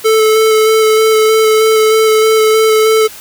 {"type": "tone with vibrato", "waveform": "square", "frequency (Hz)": 437.6, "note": "A4", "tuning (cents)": -9, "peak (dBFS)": -7, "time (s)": [0.04, 3.08], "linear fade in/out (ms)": 20, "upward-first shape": "square", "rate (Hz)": 3.2, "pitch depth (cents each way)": 10, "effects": ["white hiss -32 dBFS RMS until 3.2 s"]}